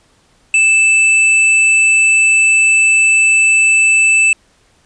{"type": "tone", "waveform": "square", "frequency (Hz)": 2637, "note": "E7", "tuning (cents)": 0, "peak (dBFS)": -8, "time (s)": [0.54, 4.33], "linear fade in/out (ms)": 2, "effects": ["pink hiss -53 dBFS RMS until 4.85 s", "resampled to 22050 Hz"]}